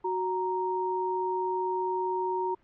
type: tone pair together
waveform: sine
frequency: 370 / 932.3 Hz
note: F#4 / A#5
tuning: 0 / 0 cents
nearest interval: octave + major third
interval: 1600 cents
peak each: -30 / -29 dBFS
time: 0.04-2.55 s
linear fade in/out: 10 ms
effects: pink hiss -65 dBFS RMS until 2.63 s + low-pass 2000 Hz 12 dB/octave